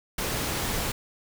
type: noise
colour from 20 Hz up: pink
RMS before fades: -29 dBFS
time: 0.18-0.92 s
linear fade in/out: 5 ms
effects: none